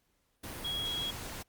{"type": "tone in noise", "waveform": "sine", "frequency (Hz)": 3311, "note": "G#7", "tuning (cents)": -6, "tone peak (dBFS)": -33, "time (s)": [0.64, 1.11], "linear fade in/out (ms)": 10, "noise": "pink", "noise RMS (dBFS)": -42, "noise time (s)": [0.43, 1.43], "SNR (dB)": 6, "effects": ["pink hiss -75 dBFS RMS until 1.48 s", "Opus 48 kbps"]}